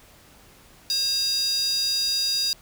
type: tone with high-pass filter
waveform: square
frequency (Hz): 538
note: C5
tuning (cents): +48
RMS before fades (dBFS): -24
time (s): 0.9-2.53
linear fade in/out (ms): 0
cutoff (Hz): 4600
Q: 9.9
effects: pink hiss -52 dBFS RMS until 2.61 s